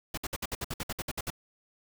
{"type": "noise bursts", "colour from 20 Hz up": "pink", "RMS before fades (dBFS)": -34, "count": 13, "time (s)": [0.14, 1.303], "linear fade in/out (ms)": 5, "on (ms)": 35, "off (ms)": 59, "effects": []}